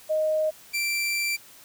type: tone pair in turn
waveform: sine / sawtooth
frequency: 622.3 / 2349 Hz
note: D#5 / D7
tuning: 0 / 0 cents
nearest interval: octave + major seventh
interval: 2300 cents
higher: second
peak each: -21 dBFS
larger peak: neither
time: 0.09-0.51 / 0.73-1.37 s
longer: second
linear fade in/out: 20 ms
effects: white hiss -50 dBFS RMS until 1.64 s